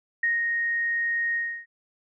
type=tone with ADSR envelope; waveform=sine; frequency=1864.7 Hz; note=A#6; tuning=in tune; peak=-20 dBFS; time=0.23-1.66 s; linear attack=5 ms; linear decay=170 ms; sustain=-3 dB; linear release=310 ms; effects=none